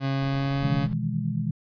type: tone with pitch glide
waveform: 30% pulse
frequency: 136.2 to 139.22 Hz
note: C#3 to C#3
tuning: -30 to +8 cents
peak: -21 dBFS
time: 0-0.88 s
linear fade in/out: 50 ms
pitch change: +38 cents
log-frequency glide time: 0.13-0.67 s
type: noise with tremolo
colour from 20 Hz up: brown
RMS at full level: -39 dBFS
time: 0.22-0.93 s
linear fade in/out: 0 ms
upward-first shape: sine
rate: 10 Hz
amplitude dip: 25%
type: chord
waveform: sine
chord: E major seventh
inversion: second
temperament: equal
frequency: 123.47 / 155.56 / 164.81 / 207.7 Hz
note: B2 / D#3 / E3 / G#3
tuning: 0 / 0 / 0 / 0 cents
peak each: -30 dBFS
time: 0.63-1.51 s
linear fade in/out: 5 ms
effects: resampled to 11025 Hz